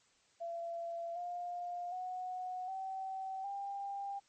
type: tone with pitch steps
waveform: sine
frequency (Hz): 678 / 706 / 735.1 / 765.4 / 797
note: E5 / F5 / F#5 / G5 / G5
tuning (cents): +49 / +19 / -11 / -42 / +28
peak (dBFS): -38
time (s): 0.4-4.2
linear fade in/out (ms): 20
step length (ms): 760
effects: white hiss -70 dBFS RMS until 4.28 s + MP3 32 kbps